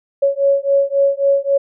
sine beating tone pair, 554 / 557.7 Hz, C#5 / C#5, -1 / +10 cents, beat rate 3.7 Hz, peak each -15 dBFS, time 0.22-1.58 s, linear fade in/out 10 ms, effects none

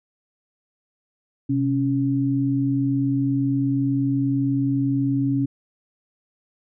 sine tone pair together, 128.95 / 277.2 Hz, C3 / C#4, -25 / 0 cents, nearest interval octave + minor second, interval 1325 cents, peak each -23 / -20 dBFS, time 1.49-5.46 s, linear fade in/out 10 ms, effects none

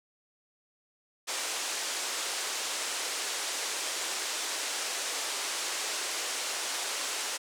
white band-pass noise, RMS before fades -34 dBFS, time 1.27-7.38 s, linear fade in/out 20 ms, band 350 to 8500 Hz, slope 24 dB/octave, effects none

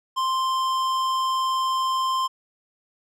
sine tone with tanh clipping, 1046.5 Hz, C6, in tune, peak -23 dBFS, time 0.16-2.28 s, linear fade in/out 20 ms, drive 15 dB, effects none

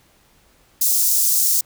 white high-pass noise, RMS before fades -17 dBFS, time 0.81-1.61 s, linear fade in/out 5 ms, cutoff 5500 Hz, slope 24 dB/octave, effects pink hiss -56 dBFS RMS until 1.65 s

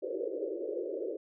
white band-pass noise, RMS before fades -36 dBFS, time 0.02-1.17 s, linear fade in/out 10 ms, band 320 to 560 Hz, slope 96 dB/octave, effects none

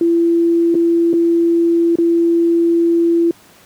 sine tone with dropouts, 337.5 Hz, E4, 41 cents sharp, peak -10 dBFS, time 0.01-3.31 s, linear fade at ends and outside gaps 2 ms, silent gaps 0.744-0.751 / 1.131-1.137 / 1.956-1.985 s, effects pink hiss -46 dBFS RMS until 3.65 s + high-pass 100 Hz 12 dB/octave

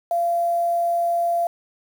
sine tone with quantisation, 687 Hz, F5, 29 cents flat, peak -18 dBFS, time 0.11-1.47 s, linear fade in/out 2 ms, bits 7, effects none

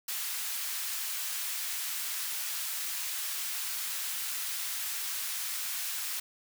white high-pass noise, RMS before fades -35 dBFS, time 0.08-6.2 s, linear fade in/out 5 ms, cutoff 1300 Hz, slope 12 dB/octave, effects none

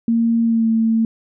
sine tone with pitch glide, 230.3 to 224.8 Hz, A#3 to A3, -21 to +37 cents, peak -13 dBFS, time 0.08-1.05 s, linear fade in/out 2 ms, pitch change -42 cents, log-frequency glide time 0.43-0.68 s, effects none

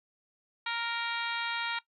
harmonic tone with a mistuned harmonic, 466.2 Hz, A#4, in tune, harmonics 2 / 3 / 4 / 5 / 6 / 7 / 8 / 9, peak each -37 / -37 / -40 / -39 / -43 / -42 / -42 / -45 dBFS, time 0.66-1.79 s, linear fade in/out 5 ms, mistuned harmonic 8, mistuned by +15 cents, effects noise-tail reverb RT60 0.1 s tail -18 dB re dry

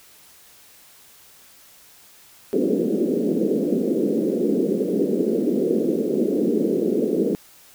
white band-pass noise, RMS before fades -21 dBFS, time 2.53-7.35 s, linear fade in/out 0 ms, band 190 to 470 Hz, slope 48 dB/octave, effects white hiss -50 dBFS RMS until 7.74 s

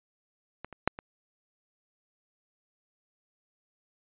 clicks, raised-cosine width 0.5 ms, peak -23 / -29 / -7 / -24 dBFS, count 4, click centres 0.646 / 0.727 / 0.876 / 0.989 s, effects resampled to 8000 Hz

